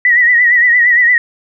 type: tone with vibrato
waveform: sine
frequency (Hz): 1931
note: B6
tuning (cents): -39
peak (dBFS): -6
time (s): 0.05-1.18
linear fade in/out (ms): 2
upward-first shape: sine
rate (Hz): 8.7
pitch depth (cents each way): 64
effects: none